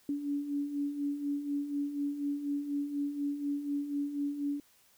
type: beating tone pair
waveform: sine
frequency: 283.1 / 287.2 Hz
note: C#4 / D4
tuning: +37 / -39 cents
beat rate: 4.1 Hz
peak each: -39 / -32 dBFS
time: 0.09-4.6 s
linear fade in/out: 2 ms
effects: white hiss -65 dBFS RMS until 4.97 s